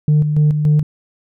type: tone with tremolo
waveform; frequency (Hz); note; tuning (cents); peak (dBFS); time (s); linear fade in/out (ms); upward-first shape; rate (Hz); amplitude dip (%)
sine; 150.4; D3; +42; -7; 0.08-0.83; 2; square; 3.5; 55
effects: tanh soft clip ceiling -7 dBFS